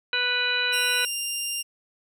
harmonic tone, 493.9 Hz, B4, in tune, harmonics 1 / 2 / 3 / 4 / 5 / 6 / 8, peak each -36 / -38 / -26 / -37 / -28 / -30 / -28 dBFS, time 0.13-1.05 s, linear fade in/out 2 ms
15% pulse tone, 2794 Hz, F7, in tune, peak -20 dBFS, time 0.72-1.63 s, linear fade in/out 20 ms
effects none

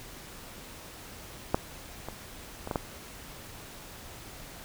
clicks, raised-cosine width 1 ms, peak -9 / -21 / -21 / -16 / -13 dBFS, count 5, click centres 1.545 / 2.086 / 2.674 / 2.712 / 2.758 s, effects pink hiss -46 dBFS RMS until 4.64 s

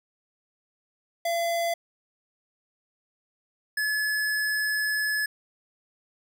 square tone pair in turn, 679 / 1711 Hz, F5 / A6, -49 / -49 cents, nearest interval octave + major third, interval 1600 cents, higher second, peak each -25 / -25 dBFS, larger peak neither, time 1.25-1.74 / 3.77-5.26 s, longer second, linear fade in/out 5 ms, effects none

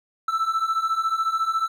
triangle beating tone pair, 1314 / 1328 Hz, E6 / E6, -6 / +12 cents, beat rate 14 Hz, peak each -24 / -21 dBFS, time 0.28-1.68 s, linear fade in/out 5 ms, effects none

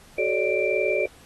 sine tone cluster, 376 / 434.2 / 560 / 601 / 2354 Hz, F#4 / A4 / C#5 / D5 / D7, +28 / -23 / +18 / +40 / +3 cents, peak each -27 dBFS, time 0.18-1.06 s, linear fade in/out 5 ms, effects pink hiss -52 dBFS RMS until 1.25 s + AAC 32 kbps

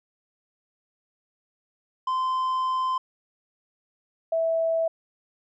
triangle / sine tone pair in turn, 1034 / 655.3 Hz, C6 / E5, -21 / -10 cents, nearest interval minor sixth, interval 789 cents, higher first, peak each -21 dBFS, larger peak neither, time 2.07-2.98 / 4.32-4.88 s, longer first, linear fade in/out 5 ms, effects resampled to 16000 Hz

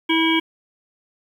harmonic tone, 324.9 Hz, E4, 25 cents flat, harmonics 1 / 3 / 5 / 7 / 9 / 10, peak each -18 / -24 / -30 / -22 / -28 / -24 dBFS, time 0.09-0.4 s, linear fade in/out 10 ms, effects 8-bit

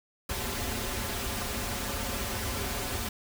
pink noise with comb filter, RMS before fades -33 dBFS, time 0.29-3.09 s, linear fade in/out 5 ms, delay 6.3 ms, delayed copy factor -0.85, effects none

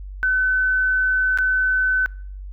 sine tone with dropouts, 1515 Hz, F#6, 40 cents sharp, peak -16 dBFS, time 0.23-2.06 s, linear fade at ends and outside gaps 0 ms, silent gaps 1.375-1.386 s, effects noise-tail reverb RT60 0.5 s tail -24 dB re dry + added 48 Hz sine -31 dBFS peak until 2.52 s

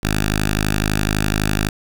5% pulse tone with notch filter, 51.91 Hz, G#1, in tune, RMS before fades -19 dBFS, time 0.03-1.69 s, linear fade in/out 5 ms, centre 500 Hz, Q 0.68, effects none

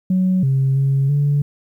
sine tone with pitch steps, 185.5 / 134.5 / 136.7 / 144 Hz, F#3 / C3 / C#3 / D3, +5 / +48 / -24 / -34 cents, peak -12 dBFS, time 0.1-1.42 s, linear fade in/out 5 ms, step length 330 ms, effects tanh soft clip ceiling -10 dBFS + 9-bit

